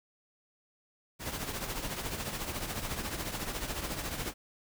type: noise with tremolo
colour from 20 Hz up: pink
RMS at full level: -34 dBFS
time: 1.19-4.34 s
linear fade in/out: 50 ms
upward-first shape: triangle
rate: 14 Hz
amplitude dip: 65%
effects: none